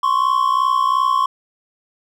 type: tone pair together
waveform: triangle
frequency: 1046.5 / 1109.3 Hz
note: C6 / C#6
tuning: 0 / +1 cents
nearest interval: minor second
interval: 101 cents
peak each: -15 dBFS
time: 0.03-1.26 s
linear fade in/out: 5 ms
effects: none